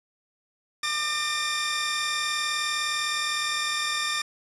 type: tone pair together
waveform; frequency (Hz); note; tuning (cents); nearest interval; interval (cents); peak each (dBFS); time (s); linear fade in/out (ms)
15% pulse; 1196.1 / 1814; D6 / A#6; +31 / -48; perfect fifth; 721; -22; 0.83-4.22; 5
effects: resampled to 24000 Hz + 7-bit